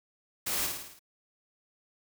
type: noise with echo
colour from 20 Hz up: white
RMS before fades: -32 dBFS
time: 0.46-0.67 s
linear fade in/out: 10 ms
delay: 54 ms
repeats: 6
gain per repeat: -4 dB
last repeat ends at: 0.994 s
effects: none